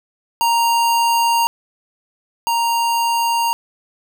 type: tone pair in turn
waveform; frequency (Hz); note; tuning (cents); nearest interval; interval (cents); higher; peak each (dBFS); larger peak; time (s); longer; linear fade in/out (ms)
square; 932 / 932; A#5 / A#5; -1 / -1; unison; 0; neither; -14 / -16; first; 0.41-1.47 / 2.47-3.53; neither; 0
effects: none